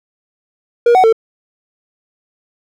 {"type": "tone with pitch steps", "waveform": "triangle", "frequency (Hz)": [474.9, 746, 448.6], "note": ["A#4", "F#5", "A4"], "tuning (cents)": [32, 14, 34], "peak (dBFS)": -4, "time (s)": [0.86, 1.127], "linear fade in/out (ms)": 5, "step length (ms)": 89, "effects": []}